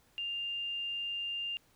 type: tone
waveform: sine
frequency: 2799 Hz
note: F7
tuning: 3 cents sharp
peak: -34 dBFS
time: 0.18-1.57 s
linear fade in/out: 0 ms
effects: pink hiss -67 dBFS RMS until 1.75 s